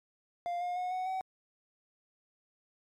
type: tone with pitch steps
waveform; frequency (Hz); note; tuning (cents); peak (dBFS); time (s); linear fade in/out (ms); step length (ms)
triangle; 698.5 / 712.4 / 726.5 / 740.9 / 755.6; F5 / F5 / F#5 / F#5 / F#5; 0 / +34 / -32 / +2 / +36; -30; 0.46-1.21; 0; 150
effects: MP3 64 kbps